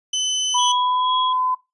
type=tone; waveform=30% pulse; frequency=3028 Hz; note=F#7; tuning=39 cents sharp; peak=-16 dBFS; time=0.13-0.72 s; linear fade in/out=5 ms
type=tone with pitch glide; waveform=sine; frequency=987.8 to 1015 Hz; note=B5 to B5; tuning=0 to +47 cents; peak=-18 dBFS; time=0.54-1.55 s; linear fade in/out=10 ms; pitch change=+47 cents; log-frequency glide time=0.68-1.18 s
type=tone with tremolo; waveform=sine; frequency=3322 Hz; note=G#7; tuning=in tune; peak=-22 dBFS; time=0.58-1.33 s; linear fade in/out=5 ms; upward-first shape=sine; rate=2.1 Hz; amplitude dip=70%
effects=noise-tail reverb RT60 0.2 s tail -18 dB re dry + resampled to 24000 Hz